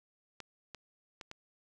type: clicks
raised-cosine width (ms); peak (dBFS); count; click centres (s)
0.2; -27; 4; 0.403 / 0.747 / 1.212 / 1.314
effects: none